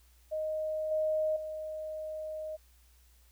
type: tone with level steps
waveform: sine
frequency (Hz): 622.3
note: D#5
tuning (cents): 0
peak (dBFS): -31 / -27 / -36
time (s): 0.31-2.57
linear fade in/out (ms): 20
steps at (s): 0.91 / 1.36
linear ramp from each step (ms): 5
effects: added 60 Hz sine -60 dBFS peak until 3.31 s + white hiss -67 dBFS RMS until 3.31 s